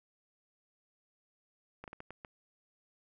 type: slowing click train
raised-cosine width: 0.5 ms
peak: -30 dBFS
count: 6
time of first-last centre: 1.84-2.248 s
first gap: 38 ms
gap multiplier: 1.39
effects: none